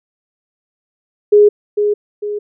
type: tone with echo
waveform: sine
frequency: 415.3 Hz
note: G#4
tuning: in tune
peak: -4 dBFS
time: 1.32-1.49 s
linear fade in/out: 10 ms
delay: 450 ms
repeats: 2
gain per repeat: -7 dB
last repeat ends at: 2.39 s
effects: none